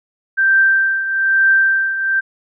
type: tone with tremolo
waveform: sine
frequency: 1568 Hz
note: G6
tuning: in tune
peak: -8 dBFS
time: 0.37-2.21 s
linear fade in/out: 20 ms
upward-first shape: triangle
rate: 1.1 Hz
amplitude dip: 70%
effects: none